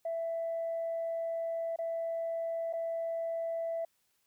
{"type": "tone with dropouts", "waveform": "sine", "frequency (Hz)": 663, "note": "E5", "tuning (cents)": 10, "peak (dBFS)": -31, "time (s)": [0.05, 3.85], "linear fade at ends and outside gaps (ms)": 5, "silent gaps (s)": [[1.761, 1.787], [2.728, 2.734]], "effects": ["tanh soft clip ceiling -28 dBFS", "white hiss -75 dBFS RMS until 4.26 s"]}